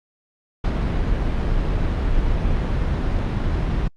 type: noise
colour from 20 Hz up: brown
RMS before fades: -20 dBFS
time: 0.64-3.88 s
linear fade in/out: 5 ms
effects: low-pass 4000 Hz 12 dB/octave + Opus 48 kbps

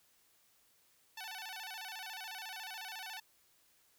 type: tone with vibrato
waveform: 10% pulse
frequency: 815 Hz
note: G#5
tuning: 33 cents flat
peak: -35 dBFS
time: 1.17-3.2 s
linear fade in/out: 5 ms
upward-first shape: square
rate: 14 Hz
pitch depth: 140 cents each way
effects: white hiss -70 dBFS RMS until 3.98 s

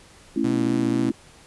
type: chord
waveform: sine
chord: A major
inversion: none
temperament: just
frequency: 220 / 275 / 330 Hz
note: A3 / C#4 / E4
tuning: 0 / -14 / +2 cents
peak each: -26 / -23 / -24 dBFS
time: 0.36-1.12 s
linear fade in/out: 5 ms
type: tone with vibrato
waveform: sawtooth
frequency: 123.47 Hz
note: B2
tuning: in tune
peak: -24 dBFS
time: 0.44-1.1 s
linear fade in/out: 5 ms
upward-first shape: sine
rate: 3.9 Hz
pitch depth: 42 cents each way
effects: pink hiss -50 dBFS RMS until 1.46 s + resampled to 24000 Hz

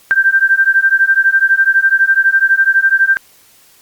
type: beating tone pair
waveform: sine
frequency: 1568 / 1580 Hz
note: G6 / G6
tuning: 0 / +13 cents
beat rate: 12 Hz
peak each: -11 dBFS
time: 0.11-3.17 s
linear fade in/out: 0 ms
effects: white hiss -47 dBFS RMS until 3.81 s + Opus 48 kbps

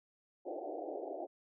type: band-pass noise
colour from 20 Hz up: white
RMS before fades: -42 dBFS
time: 0.45-1.27 s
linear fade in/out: 20 ms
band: 290 to 770 Hz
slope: 96 dB/octave
effects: none

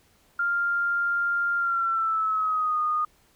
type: tone with pitch glide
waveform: sine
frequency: 1396.9 to 1230.2 Hz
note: F6 to D#6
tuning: 0 to -20 cents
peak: -22 dBFS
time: 0.39-3.05 s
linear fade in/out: 5 ms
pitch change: -220 cents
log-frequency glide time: 1.57-2.8 s
effects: pink hiss -62 dBFS RMS until 3.35 s

